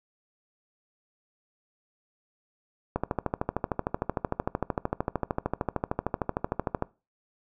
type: click train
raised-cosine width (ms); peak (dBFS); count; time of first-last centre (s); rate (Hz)
1; -12; 52; 2.96-6.824; 13.2
effects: noise-tail reverb RT60 0.3 s tail -21 dB re dry